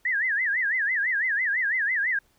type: tone with vibrato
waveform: sine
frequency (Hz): 1820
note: A#6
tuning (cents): -42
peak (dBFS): -22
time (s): 0.05-2.19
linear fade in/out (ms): 5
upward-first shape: sine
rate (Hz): 6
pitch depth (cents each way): 220
effects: pink hiss -65 dBFS RMS until 2.38 s

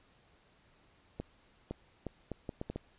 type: accelerating click train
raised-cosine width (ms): 2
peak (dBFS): -24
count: 8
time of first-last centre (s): 1.2-2.76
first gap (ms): 510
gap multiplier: 0.7
effects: pink hiss -66 dBFS RMS until 2.98 s + resampled to 8000 Hz

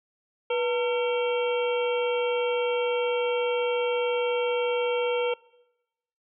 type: harmonic tone with a mistuned harmonic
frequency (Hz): 454.5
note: A#4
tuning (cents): -44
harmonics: 1 / 2 / 3 / 5 / 6 / 7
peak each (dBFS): -24 / -33 / -37 / -37 / -37 / -38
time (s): 0.5-5.34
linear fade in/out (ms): 5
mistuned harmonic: 1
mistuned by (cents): +120
effects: noise-tail reverb RT60 1.0 s tail -23 dB re dry

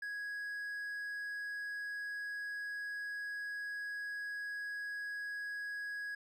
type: tone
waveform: triangle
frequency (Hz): 1661.2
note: G#6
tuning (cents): 0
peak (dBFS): -37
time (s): 0.02-6.15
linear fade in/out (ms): 5
effects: none

